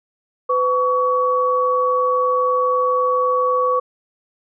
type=tone pair together; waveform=sine; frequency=504.2 / 1128 Hz; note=B4 / C#6; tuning=+36 / +30 cents; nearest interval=octave + major second; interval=1394 cents; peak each=-18 / -17 dBFS; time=0.49-3.8 s; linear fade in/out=10 ms; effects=none